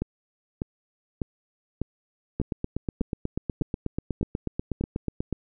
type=two click trains; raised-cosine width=3 ms; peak=-14 / -14 dBFS; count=25 / 9; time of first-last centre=2.4-5.327 / 0.02-4.81 s; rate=8.2 / 1.67 Hz; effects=none